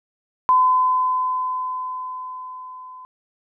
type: tone with level ramp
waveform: sine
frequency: 1017 Hz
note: C6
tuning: 50 cents flat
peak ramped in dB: -11 to -37 dBFS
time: 0.49-3.05 s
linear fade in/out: 0 ms
effects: none